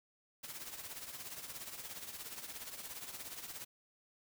white noise with tremolo, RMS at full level -44 dBFS, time 0.43-3.65 s, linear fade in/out 10 ms, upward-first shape triangle, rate 17 Hz, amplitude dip 70%, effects none

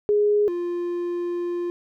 sine / triangle tone pair in turn, 415.3 / 349.2 Hz, G#4 / F4, 0 / 0 cents, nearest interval minor third, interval 300 cents, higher first, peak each -16 / -22 dBFS, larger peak first, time 0.09-0.48 / 0.48-1.7 s, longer second, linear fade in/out 0 ms, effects none

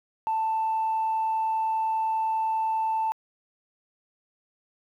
sine tone, 885 Hz, A5, 10 cents sharp, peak -22 dBFS, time 0.27-3.12 s, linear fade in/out 0 ms, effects tanh soft clip ceiling -20 dBFS + 10-bit

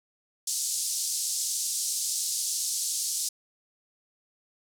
white band-pass noise, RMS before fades -30 dBFS, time 0.47-3.29 s, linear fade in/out 5 ms, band 4800 to 9600 Hz, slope 24 dB/octave, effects none

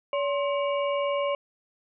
harmonic tone with a mistuned harmonic, 568 Hz, C#5, 42 cents sharp, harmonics 1 / 2 / 4 / 5, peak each -25 / -31 / -37 / -39 dBFS, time 0.13-1.35 s, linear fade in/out 2 ms, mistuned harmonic 2, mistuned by -120 cents, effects none

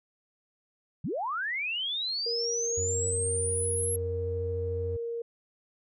sine linear sweep, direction up, 110 to 11280 Hz, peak -29 dBFS, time 1.04-3.96 s, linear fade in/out 5 ms
sine tone, 466.2 Hz, A#4, in tune, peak -31 dBFS, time 2.26-5.22 s, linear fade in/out 5 ms
triangle tone with vibrato, 88.7 Hz, F2, 27 cents sharp, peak -30 dBFS, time 2.77-4.97 s, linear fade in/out 10 ms, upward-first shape sine, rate 14 Hz, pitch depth 16 cents each way
effects none

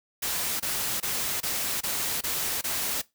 white noise bursts, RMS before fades -29 dBFS, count 7, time 0.22-3.018 s, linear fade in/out 10 ms, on 380 ms, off 23 ms, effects noise-tail reverb RT60 0.2 s tail -20 dB re dry

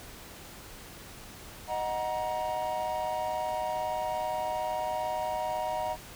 triangle chord, D# minor, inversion none, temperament equal with one note detuned, 622.3 / 740 / 945.9 Hz, D#5 / F#5 / A#5, 0 / 0 / +25 cents, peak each -32 dBFS, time 1.67-5.97 s, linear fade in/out 50 ms, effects pink hiss -47 dBFS RMS until 6.15 s

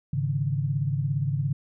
sine chord, Ab suspended fourth, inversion none, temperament just, 103.83 / 138.43 / 155.74 Hz, Ab2 / Db3 / Eb3, 0 / -2 / +2 cents, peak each -31 / -25 / -30 dBFS, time 0.13-1.53 s, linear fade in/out 5 ms, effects none

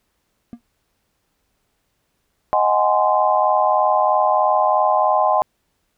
triangle tone with exponential decay, 236 Hz, A#3, 22 cents sharp, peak -24 dBFS, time 0.53-0.61 s, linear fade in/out 0 ms, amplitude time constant 16 ms
sine chord, Ab dominant seventh, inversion second, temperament just, 623 / 747.5 / 830.6 / 1038.3 Hz, Eb5 / Gb5 / Ab5 / C6, +2 / +17 / 0 / -14 cents, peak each -19 dBFS, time 2.53-5.42 s, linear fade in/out 0 ms
effects pink hiss -69 dBFS RMS until 5.97 s

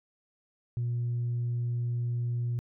sine tone, 120 Hz, B2, 49 cents flat, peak -26 dBFS, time 0.77-2.59 s, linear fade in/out 0 ms, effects tanh soft clip ceiling -25 dBFS

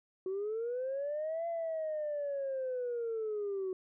sine linear two-way sweep, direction up then down, 369.1 to 680 to 369.1 Hz, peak -32 dBFS, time 0.26-3.73 s, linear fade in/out 2 ms, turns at 1.47 s, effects tanh soft clip ceiling -30 dBFS

